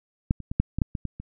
clicks, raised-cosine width 5 ms, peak -8 / -25 / -18 / -7 / -14 / -8 / -17 / -17 / -24 dBFS, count 9, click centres 0.309 / 0.403 / 0.515 / 0.6 / 0.786 / 0.818 / 0.952 / 1.053 / 1.2 s, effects none

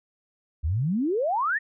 sine exponential sweep, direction up, 69.3 to 1916 Hz, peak -22 dBFS, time 0.63-1.59 s, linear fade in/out 20 ms, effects none

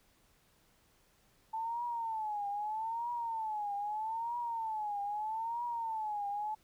sine tone with vibrato, 880 Hz, A5, in tune, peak -34 dBFS, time 1.53-6.55 s, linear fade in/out 10 ms, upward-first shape triangle, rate 0.79 Hz, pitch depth 160 cents each way, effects pink hiss -69 dBFS RMS until 6.63 s

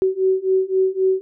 sine beating tone pair, 376.3 / 380.1 Hz, F#4 / F#4, +29 / +47 cents, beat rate 3.8 Hz, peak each -19 / -18 dBFS, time 0.02-1.21 s, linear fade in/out 0 ms, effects none

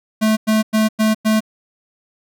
square tone bursts, 217.6 Hz, A3, 19 cents flat, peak -13 dBFS, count 5, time 0.21-1.406 s, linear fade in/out 20 ms, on 160 ms, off 99 ms, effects none

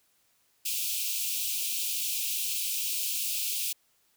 white high-pass noise, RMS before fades -31 dBFS, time 0.65-3.73 s, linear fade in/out 10 ms, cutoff 2400 Hz, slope 96 dB/octave, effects white hiss -69 dBFS RMS until 4.16 s

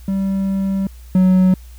triangle tone pair in turn, 194 / 185.53 Hz, G3 / F#3, -18 / +5 cents, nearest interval minor second, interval 77 cents, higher first, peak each -14 / -7 dBFS, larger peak second, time 0.08-0.87 / 1.15-1.54 s, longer first, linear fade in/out 2 ms, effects added 60 Hz sine -35 dBFS peak until 1.78 s + white hiss -50 dBFS RMS until 1.78 s

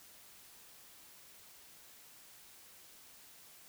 silence, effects white hiss -58 dBFS RMS until 3.68 s

